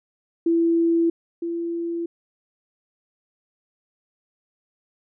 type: tone pair in turn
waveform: sine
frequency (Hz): 334.2 / 338.3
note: E4 / E4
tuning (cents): +24 / +45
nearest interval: unison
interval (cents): 21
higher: second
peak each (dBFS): -16 / -24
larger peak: first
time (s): 0.46-1.1 / 1.42-2.06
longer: neither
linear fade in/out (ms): 5
effects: none